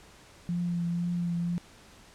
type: tone with vibrato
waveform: sine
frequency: 173 Hz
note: F3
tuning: 16 cents flat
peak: -27 dBFS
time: 0.49-1.58 s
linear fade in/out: 0 ms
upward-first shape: triangle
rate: 2 Hz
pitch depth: 22 cents each way
effects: pink hiss -54 dBFS RMS until 2.14 s + low-pass 9000 Hz 12 dB/octave